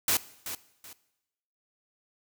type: noise with echo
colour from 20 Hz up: white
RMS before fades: -25 dBFS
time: 0.08-0.17 s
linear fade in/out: 2 ms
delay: 380 ms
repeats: 2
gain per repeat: -11 dB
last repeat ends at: 0.93 s
effects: noise-tail reverb RT60 0.9 s tail -18 dB re dry

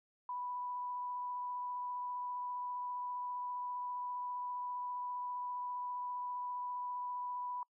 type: tone with vibrato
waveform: sine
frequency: 987.8 Hz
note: B5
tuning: in tune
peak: -38 dBFS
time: 0.29-7.63 s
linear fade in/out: 2 ms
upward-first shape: triangle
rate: 15 Hz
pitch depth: 10 cents each way
effects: noise-tail reverb RT60 0.1 s tail -26 dB re dry

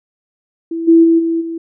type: tone with level steps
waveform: sine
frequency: 330.7 Hz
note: E4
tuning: 6 cents sharp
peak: -18 / -4 / -7 / -13 / -20 dBFS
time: 0.71-1.58 s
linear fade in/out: 5 ms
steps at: 0.87 / 1.03 / 1.18 / 1.4 s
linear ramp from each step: 20 ms
effects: none

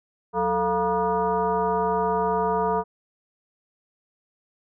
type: tone with frequency modulation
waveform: sine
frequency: 698.5 Hz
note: F5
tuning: in tune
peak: -20 dBFS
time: 0.33-2.84 s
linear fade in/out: 50 ms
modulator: 257 Hz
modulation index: 1.7
effects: none

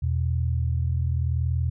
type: tone pair together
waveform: sine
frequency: 82.03 / 122.8 Hz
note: E2 / B2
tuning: -8 / -9 cents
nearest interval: perfect fifth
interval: 699 cents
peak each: -23 / -26 dBFS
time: 0.02-1.7 s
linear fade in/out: 10 ms
effects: none

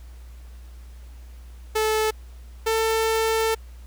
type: tone pair in turn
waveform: sawtooth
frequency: 434.8 / 446 Hz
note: A4 / A4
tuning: -21 / +23 cents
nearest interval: unison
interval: 44 cents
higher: second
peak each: -16 dBFS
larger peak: neither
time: 1.75-2.11 / 2.66-3.55 s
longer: second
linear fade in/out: 10 ms
effects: added 60 Hz sine -39 dBFS peak until 3.86 s + pink hiss -56 dBFS RMS until 3.86 s

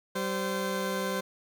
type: tone pair together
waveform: 20% pulse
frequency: 192.65 / 517 Hz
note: G3 / C5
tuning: -30 / -21 cents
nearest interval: octave + perfect fourth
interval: 1709 cents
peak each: -27 dBFS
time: 0.15-1.21 s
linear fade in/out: 10 ms
effects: none

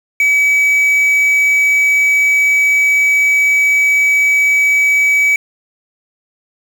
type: tone with quantisation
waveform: triangle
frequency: 2282 Hz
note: C#7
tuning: 50 cents sharp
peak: -7 dBFS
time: 0.2-5.36 s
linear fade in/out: 2 ms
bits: 5
effects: none

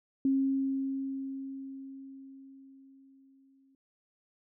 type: tone with exponential decay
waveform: sine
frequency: 269.8 Hz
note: C#4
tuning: 47 cents flat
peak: -23 dBFS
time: 0.25-3.75 s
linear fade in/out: 2 ms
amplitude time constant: 760 ms
effects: none

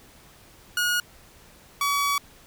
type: tone pair in turn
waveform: sawtooth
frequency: 1444 / 1136.2 Hz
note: F#6 / C#6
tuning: -43 / +42 cents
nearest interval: major third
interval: 415 cents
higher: first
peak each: -18 dBFS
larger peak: neither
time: 0.77-1 / 1.81-2.18 s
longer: second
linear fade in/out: 2 ms
effects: pink hiss -52 dBFS RMS until 2.46 s

